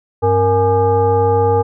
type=tone with frequency modulation; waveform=sine; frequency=466.2 Hz; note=A#4; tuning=in tune; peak=-10 dBFS; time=0.22-1.63 s; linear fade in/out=20 ms; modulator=368 Hz; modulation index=1.1; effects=none